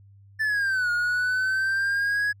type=linear two-way sweep; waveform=triangle; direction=down then up; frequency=1769 to 1429 to 1676 Hz; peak=-20 dBFS; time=0.39-2.33 s; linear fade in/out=20 ms; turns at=0.91 s; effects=added 99 Hz sine -49 dBFS peak until 2.4 s

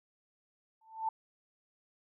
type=tone with exponential growth; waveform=sine; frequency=887 Hz; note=A5; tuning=14 cents sharp; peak=-27 dBFS; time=0.81-1.09 s; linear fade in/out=5 ms; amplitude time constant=60 ms; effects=none

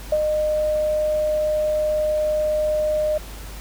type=tone with ADSR envelope; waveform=sine; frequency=611 Hz; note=D#5; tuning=32 cents flat; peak=-14 dBFS; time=0.12-3.18 s; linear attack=5 ms; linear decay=49 ms; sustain=-4 dB; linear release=7 ms; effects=added 50 Hz sine -34 dBFS peak until 3.6 s + pink hiss -40 dBFS RMS until 3.6 s

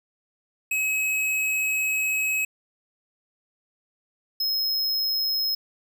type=tone pair in turn; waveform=square; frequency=2558 / 5146 Hz; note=D#7 / E8; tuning=+47 / -43 cents; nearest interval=octave; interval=1210 cents; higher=second; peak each=-23 / -23 dBFS; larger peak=neither; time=0.71-2.45 / 4.4-5.55 s; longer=first; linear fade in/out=5 ms; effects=none

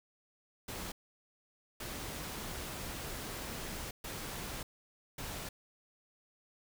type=noise bursts at uneven times; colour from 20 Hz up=pink; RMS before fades=-42 dBFS; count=4; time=0.68-0.92 / 1.8-3.91 / 4.04-4.63 / 5.18-5.49 s; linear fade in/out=5 ms; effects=none

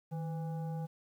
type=tone with frequency modulation; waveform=sine; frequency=157.3 Hz; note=D#3; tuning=19 cents sharp; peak=-35 dBFS; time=0.11-0.87 s; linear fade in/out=20 ms; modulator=661 Hz; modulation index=0.49; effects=11-bit

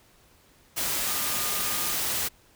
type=tone in noise; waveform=sine; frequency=1215 Hz; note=D#6; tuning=42 cents flat; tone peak=-39 dBFS; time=1.05-1.95 s; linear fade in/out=20 ms; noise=white; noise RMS=-28 dBFS; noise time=0.76-2.29 s; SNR=-14 dB; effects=pink hiss -59 dBFS RMS until 2.55 s

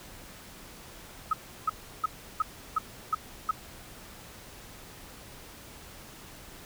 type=tone bursts; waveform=sine; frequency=1277 Hz; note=D#6; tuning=45 cents sharp; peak=-22 dBFS; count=7; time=1.31-3.511 s; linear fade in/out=5 ms; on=23 ms; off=340 ms; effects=pink hiss -48 dBFS RMS until 6.65 s

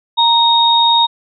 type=tone pair together; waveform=sine; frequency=932.3 / 3729 Hz; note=A#5 / A#7; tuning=0 / 0 cents; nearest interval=2 octaves; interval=2400 cents; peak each=-11 dBFS; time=0.17-1.07 s; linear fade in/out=20 ms; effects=none

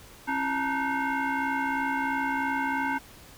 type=tone with frequency modulation; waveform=sine; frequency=334.5 Hz; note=E4; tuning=25 cents sharp; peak=-25 dBFS; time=0.27-2.99 s; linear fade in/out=20 ms; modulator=606 Hz; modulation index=2.6; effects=pink hiss -50 dBFS RMS until 3.37 s

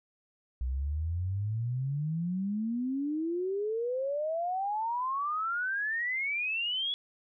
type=exponential sweep; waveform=sine; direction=up; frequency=61 to 3409 Hz; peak=-29 dBFS; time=0.61-6.94 s; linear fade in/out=0 ms; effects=none

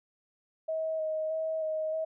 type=tone with vibrato; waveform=sine; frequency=633 Hz; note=D#5; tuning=30 cents sharp; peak=-29 dBFS; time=0.68-2.05 s; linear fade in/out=10 ms; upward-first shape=square; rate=1.6 Hz; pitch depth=15 cents each way; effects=none

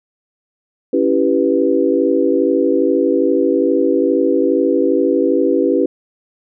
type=chord; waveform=sine; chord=C# half-diminished seventh; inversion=none; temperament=equal; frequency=277.2 / 329.6 / 392 / 493.9 Hz; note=C#4 / E4 / G4 / B4; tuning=0 / 0 / 0 / 0 cents; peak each=-17 dBFS; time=0.93-5.86 s; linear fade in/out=5 ms; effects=none

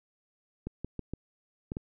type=clicks; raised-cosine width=3 ms; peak=-22 dBFS; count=6; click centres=0.67 / 0.846 / 0.993 / 1.136 / 1.719 / 1.769 s; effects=none

